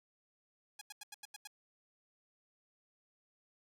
5% pulse tone bursts, 830.6 Hz, G#5, in tune, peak -34 dBFS, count 7, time 0.79-1.474 s, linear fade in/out 5 ms, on 24 ms, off 86 ms, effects none

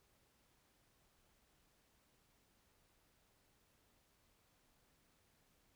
silence, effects pink hiss -75 dBFS RMS until 5.75 s

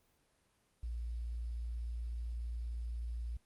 sine tone with quantisation, 58.27 Hz, A#1, in tune, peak -37 dBFS, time 0.83-3.37 s, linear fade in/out 5 ms, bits 11, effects pink hiss -74 dBFS RMS until 3.45 s + Opus 24 kbps

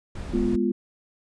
brown noise, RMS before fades -32 dBFS, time 0.15-0.56 s, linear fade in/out 5 ms
sine chord, F diminished, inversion first, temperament equal, 207.7 / 246.9 / 349.2 Hz, Ab3 / Cb4 / F4, 0 / 0 / 0 cents, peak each -25 dBFS, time 0.33-0.72 s, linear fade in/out 10 ms
effects resampled to 22050 Hz

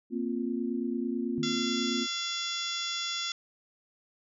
sine chord, Bb suspended second, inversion none, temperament just, 233.1 / 262.2 / 349.6 Hz, Bb3 / C4 / F4, 0 / +4 / +2 cents, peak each -32 / -33 / -35 dBFS, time 0.1-2.07 s, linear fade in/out 50 ms
sine tone with exponential decay, 155.56 Hz, D#3, in tune, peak -32 dBFS, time 1.38-1.83 s, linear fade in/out 0 ms, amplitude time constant 96 ms
harmonic tone, 686 Hz, F5, 31 cents flat, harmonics 2 / 3 / 4 / 5 / 6 / 7 / 8 / 9 / 10, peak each -40 / -42 / -43 / -34 / -46 / -40 / -40 / -46 / -42 dBFS, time 1.43-3.32 s, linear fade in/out 2 ms
effects none

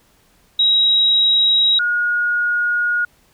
sine tone pair in turn, 3832 / 1439.9 Hz, A#7 / F#6, +47 / -48 cents, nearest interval octave + perfect fourth, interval 1695 cents, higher first, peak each -11 / -15 dBFS, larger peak first, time 0.59-1.79 / 1.79-3.05 s, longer second, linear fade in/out 5 ms, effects pink hiss -56 dBFS RMS until 3.33 s

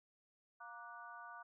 harmonic tone with a mistuned harmonic, 235 Hz, A#3, 14 cents sharp, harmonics 3 / 4 / 5 / 6, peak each -57 / -56 / -54 / -54 dBFS, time 0.6-1.43 s, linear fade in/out 10 ms, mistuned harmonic 6, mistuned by +76 cents, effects none

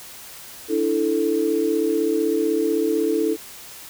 sine chord, D suspended second, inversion none, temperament equal, 293.7 / 329.6 / 440 Hz, D4 / E4 / A4, 0 / 0 / 0 cents, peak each -25 / -22 / -21 dBFS, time 0.68-3.37 s, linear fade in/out 50 ms, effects white hiss -40 dBFS RMS until 3.89 s

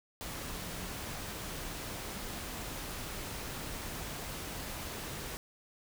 sine tone in noise, 180.4 Hz, F#3, 44 cents flat, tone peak -47 dBFS, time 0.54-0.89 s, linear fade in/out 0 ms, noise pink, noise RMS -41 dBFS, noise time 0.21-5.37 s, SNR -9 dB, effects none

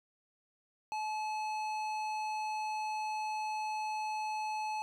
sine tone with tanh clipping, 860 Hz, A5, 40 cents flat, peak -36 dBFS, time 0.92-4.82 s, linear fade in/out 0 ms, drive 15 dB, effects none

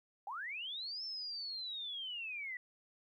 sine linear two-way sweep, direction up then down, 745 to 5360 to 1932 Hz, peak -40 dBFS, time 0.27-2.57 s, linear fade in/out 2 ms, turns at 1.04 s, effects 13-bit

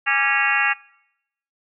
harmonic tone with a mistuned harmonic, 275.1 Hz, C#4, 13 cents flat, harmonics 3 / 4 / 5 / 6 / 7 / 8 / 9 / 10, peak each -27 / -27 / -27 / -22 / -23 / -26 / -27 / -23 dBFS, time 0.06-0.74 s, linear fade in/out 20 ms, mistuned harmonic 4, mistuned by +110 cents, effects noise-tail reverb RT60 0.8 s tail -23 dB re dry

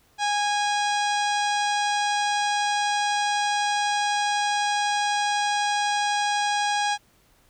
harmonic tone with a mistuned harmonic, 824 Hz, G#5, 14 cents flat, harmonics 1 / 2 / 3 / 4 / 5 / 6 / 7 / 8 / 9 / 10, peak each -23 / -29 / -34 / -33 / -36 / -37 / -37 / -42 / -43 / -42 dBFS, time 0.18-6.98 s, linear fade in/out 50 ms, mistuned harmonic 5, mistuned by -40 cents, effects pink hiss -61 dBFS RMS until 7.49 s

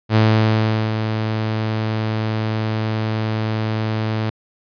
sawtooth tone with ADSR envelope, 109.6 Hz, A2, 6 cents flat, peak -7 dBFS, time 0.09-4.3 s, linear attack 65 ms, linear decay 760 ms, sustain -8 dB, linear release 3 ms, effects resampled to 11025 Hz

